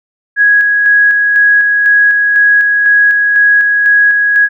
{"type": "tone with tremolo", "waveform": "sine", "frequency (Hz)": 1661.2, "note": "G#6", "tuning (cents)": 0, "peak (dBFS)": -4, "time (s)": [0.36, 4.49], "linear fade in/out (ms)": 50, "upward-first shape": "square", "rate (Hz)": 2, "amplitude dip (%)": 30, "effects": []}